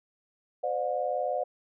sine tone cluster, 513 / 593 / 719 Hz, C5 / D5 / F#5, -34 / +17 / -50 cents, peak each -32 / -31 / -31 dBFS, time 0.63-1.44 s, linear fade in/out 10 ms, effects none

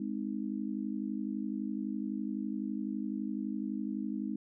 sine chord, Ab major, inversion none, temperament just, 207.7 / 259.6 / 311.5 Hz, Ab3 / C4 / Eb4, 0 / -13 / +2 cents, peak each -36 / -38 / -39 dBFS, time 0-4.36 s, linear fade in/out 5 ms, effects none

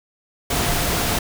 sine tone in noise, 701 Hz, F5, 6 cents sharp, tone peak -31 dBFS, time 0.5-1.19 s, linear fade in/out 5 ms, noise pink, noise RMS -21 dBFS, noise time 0.5-1.19 s, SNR -13 dB, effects none

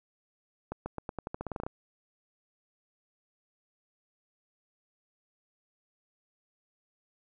accelerating click train, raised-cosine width 1 ms, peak -21 dBFS, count 14, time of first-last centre 0.72-1.665 s, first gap 140 ms, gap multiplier 0.88, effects none

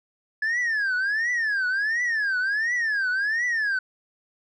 sine tone with vibrato, 1704 Hz, G#6, 44 cents sharp, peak -19 dBFS, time 0.42-3.79 s, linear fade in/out 5 ms, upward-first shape triangle, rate 1.4 Hz, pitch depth 270 cents each way, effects tanh soft clip ceiling -21 dBFS

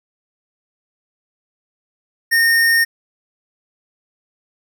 square tone, 1837 Hz, A#6, 26 cents flat, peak -12 dBFS, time 2.31-2.85 s, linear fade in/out 20 ms, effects none

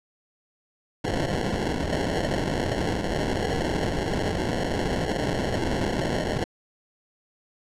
violet noise with sample-and-hold, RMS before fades -26 dBFS, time 1.04-6.44 s, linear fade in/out 5 ms, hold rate 1225 Hz, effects low-pass 7000 Hz 12 dB/octave

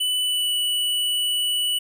square tone with pitch glide, 2985 to 2956 Hz, F#7 to F#7, +15 to -2 cents, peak -21 dBFS, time 0-1.79 s, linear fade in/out 10 ms, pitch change -17 cents, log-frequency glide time 0.22-0.53 s, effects none

